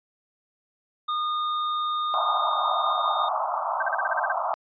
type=tone; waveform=square; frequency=1223 Hz; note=D#6; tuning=30 cents flat; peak=-25 dBFS; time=1.08-3.29 s; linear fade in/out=10 ms
type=band-pass noise; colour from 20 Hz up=pink; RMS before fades=-27 dBFS; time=2.14-4.54 s; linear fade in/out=0 ms; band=630 to 1300 Hz; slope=96 dB/octave
type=tone bursts; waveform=sine; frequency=1557 Hz; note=G6; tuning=12 cents flat; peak=-23 dBFS; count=9; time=3.8-4.321 s; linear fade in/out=5 ms; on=25 ms; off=37 ms
effects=resampled to 11025 Hz